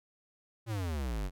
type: exponential sweep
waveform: square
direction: down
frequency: 118.1 to 43.65 Hz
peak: -33 dBFS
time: 0.66-1.31 s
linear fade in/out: 50 ms
effects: none